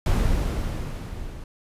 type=noise with level ramp; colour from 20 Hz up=brown; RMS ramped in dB=-19 to -37 dBFS; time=0.06-1.44 s; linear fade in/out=2 ms; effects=resampled to 32000 Hz